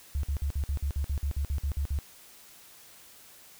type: tone bursts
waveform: sine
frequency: 70.9 Hz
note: C#2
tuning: 40 cents sharp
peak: -26 dBFS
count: 14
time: 0.15-1.988 s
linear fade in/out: 0 ms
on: 83 ms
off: 52 ms
effects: white hiss -53 dBFS RMS until 3.59 s